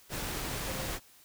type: tone in noise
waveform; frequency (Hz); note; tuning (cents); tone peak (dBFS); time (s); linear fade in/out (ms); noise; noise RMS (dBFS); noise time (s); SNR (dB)
sine; 523.3; C5; 0; -43; 0.64-0.92; 50; pink; -36; 0.09-1; -10
effects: white hiss -59 dBFS RMS until 1.24 s